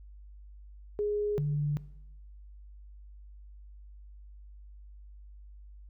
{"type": "tone pair in turn", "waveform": "sine", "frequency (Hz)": [415.8, 147.01], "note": ["G#4", "D3"], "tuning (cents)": [2, 2], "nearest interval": "octave + tritone", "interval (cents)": 1800, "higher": "first", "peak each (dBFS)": -27, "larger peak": "neither", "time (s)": [[0.99, 1.38], [1.38, 1.77]], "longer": "neither", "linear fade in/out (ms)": 0, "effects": ["noise-tail reverb RT60 0.9 s tail -19 dB re dry", "added 50 Hz sine -47 dBFS peak until 5.89 s"]}